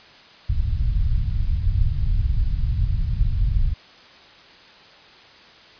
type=low-pass noise; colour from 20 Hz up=pink; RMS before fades=-20 dBFS; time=0.49-3.74 s; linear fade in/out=10 ms; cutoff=110 Hz; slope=24 dB/octave; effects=white hiss -47 dBFS RMS until 5.79 s + resampled to 11025 Hz